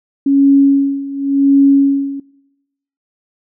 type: tone with tremolo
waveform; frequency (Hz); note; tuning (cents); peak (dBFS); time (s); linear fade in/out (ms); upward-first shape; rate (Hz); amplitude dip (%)
sine; 277.2; C#4; 0; -5; 0.26-2.2; 5; sine; 0.91; 85
effects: noise-tail reverb RT60 1.0 s tail -23 dB re dry